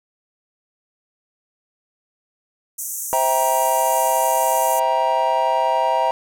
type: band-pass noise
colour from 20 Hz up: pink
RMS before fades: -28 dBFS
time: 2.78-4.8 s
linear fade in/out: 10 ms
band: 6000 to 16000 Hz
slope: 96 dB/octave
type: chord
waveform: triangle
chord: C dominant seventh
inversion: none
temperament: just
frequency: 523.3 / 654.1 / 784.9 / 941.9 Hz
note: C5 / E5 / G5 / Bb5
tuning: 0 / -14 / +2 / +18 cents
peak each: -23 / -20 / -21 / -17 dBFS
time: 3.13-6.11 s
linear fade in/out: 0 ms
effects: none